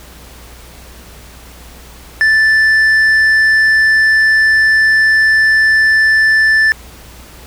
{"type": "tone with tanh clipping", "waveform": "sine", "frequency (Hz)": 1760, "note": "A6", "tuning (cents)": 0, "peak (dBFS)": -8, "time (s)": [2.21, 6.72], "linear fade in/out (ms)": 0, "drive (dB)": 5, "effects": ["added 60 Hz sine -37 dBFS peak until 7.46 s", "pink hiss -38 dBFS RMS until 7.46 s"]}